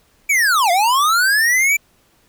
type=linear two-way sweep; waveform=square; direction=down then up; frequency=2349 to 673 to 2349 Hz; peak=-13 dBFS; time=0.29-1.77 s; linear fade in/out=10 ms; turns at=0.71 s; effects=pink hiss -57 dBFS RMS until 2.28 s